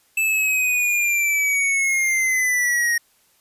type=linear sweep; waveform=square; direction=down; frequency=2637 to 1864.7 Hz; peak=-18 dBFS; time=0.17-2.98 s; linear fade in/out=5 ms; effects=white hiss -60 dBFS RMS until 3.4 s + resampled to 32000 Hz